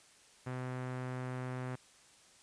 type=tone with low-pass filter; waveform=sawtooth; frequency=127.3 Hz; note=C3; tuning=47 cents flat; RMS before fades=-40 dBFS; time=0.46-1.76 s; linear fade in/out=10 ms; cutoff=1800 Hz; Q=1.3; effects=white hiss -62 dBFS RMS until 2.42 s + resampled to 22050 Hz

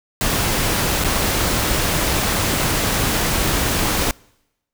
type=noise with dropouts; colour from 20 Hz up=pink; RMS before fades=-19 dBFS; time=0.21-4.11 s; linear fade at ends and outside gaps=1 ms; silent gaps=1.04-1.045 s; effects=noise-tail reverb RT60 0.9 s tail -26 dB re dry

